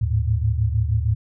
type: tone cluster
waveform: sine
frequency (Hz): 76 / 105.5 / 111.9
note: D#2 / G#2 / A2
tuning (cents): -40 / +28 / +30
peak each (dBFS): -22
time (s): 0.01-1.15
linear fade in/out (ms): 10
effects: none